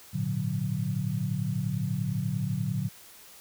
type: tone cluster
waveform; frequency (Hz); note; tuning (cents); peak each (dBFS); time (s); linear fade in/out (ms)
sine; 105.5 / 117.2 / 145.8 / 182.9; G#2 / A#2 / D3 / F#3; +28 / +10 / -12 / -20; -36 / -32 / -31 / -32; 0.13-2.89; 20
effects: white hiss -51 dBFS RMS until 3.4 s